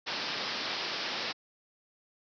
white low-pass noise, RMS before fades -35 dBFS, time 0.06-1.33 s, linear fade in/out 20 ms, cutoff 5400 Hz, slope 96 dB/octave, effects high-pass 200 Hz 12 dB/octave

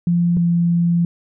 sine tone pair in turn, 172.7 / 171.31 Hz, F3 / F3, -19 / -33 cents, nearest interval unison, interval 14 cents, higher first, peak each -13 dBFS, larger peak neither, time 0.07-0.37 / 0.37-1.05 s, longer second, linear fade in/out 2 ms, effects none

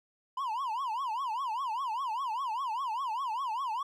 triangle tone with vibrato, 980 Hz, B5, 14 cents flat, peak -29 dBFS, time 0.37-3.83 s, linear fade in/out 5 ms, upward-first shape triangle, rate 5 Hz, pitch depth 270 cents each way, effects none

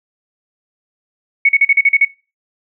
sine tone bursts, 2217 Hz, C#7, in tune, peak -6 dBFS, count 8, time 1.45-2.05 s, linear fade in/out 5 ms, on 40 ms, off 40 ms, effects noise-tail reverb RT60 0.3 s tail -21 dB re dry

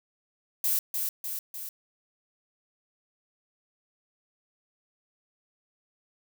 violet noise with echo, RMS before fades -26 dBFS, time 0.64-0.79 s, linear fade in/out 2 ms, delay 300 ms, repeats 3, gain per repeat -4 dB, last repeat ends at 1.69 s, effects none

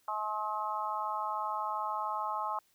harmonic tone, 213.1 Hz, G#3, 45 cents sharp, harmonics 3 / 4 / 5 / 6, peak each -43 / -36 / -36 / -38 dBFS, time 0.08-2.59 s, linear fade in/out 2 ms, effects white hiss -70 dBFS RMS until 2.74 s

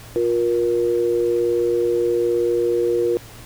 sine tone pair together, 354.6 / 473.6 Hz, F4 / A#4, +26 / +27 cents, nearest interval perfect fourth, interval 501 cents, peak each -19 dBFS, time 0.16-3.17 s, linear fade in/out 0 ms, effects added 115 Hz sine -42 dBFS peak until 3.45 s + pink hiss -42 dBFS RMS until 3.45 s

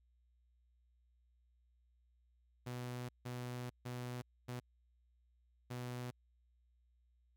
sawtooth tone bursts at uneven times, 123.47 Hz, B2, in tune, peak -38 dBFS, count 5, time 2.66-3.09 / 3.25-3.7 / 3.85-4.22 / 4.48-4.6 / 5.7-6.11 s, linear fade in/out 10 ms, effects added 60 Hz sine -70 dBFS peak until 7.36 s

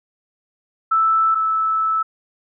sine tone pair in turn, 1318.5 / 1310.1 Hz, E6 / E6, 0 / -11 cents, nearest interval unison, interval 11 cents, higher first, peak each -13 / -16 dBFS, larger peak first, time 0.91-1.35 / 1.35-2.03 s, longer second, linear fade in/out 10 ms, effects none

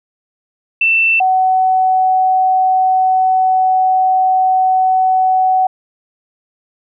sine tone pair in turn, 2673 / 750.1 Hz, E7 / F#5, +23 / +23 cents, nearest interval octave + minor seventh, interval 2200 cents, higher first, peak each -9 dBFS, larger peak neither, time 0.81-1.2 / 1.2-5.67 s, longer second, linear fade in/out 5 ms, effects none

